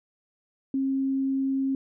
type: tone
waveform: sine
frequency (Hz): 269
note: C4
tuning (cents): +48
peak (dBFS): -23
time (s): 0.74-1.75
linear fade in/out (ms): 2
effects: none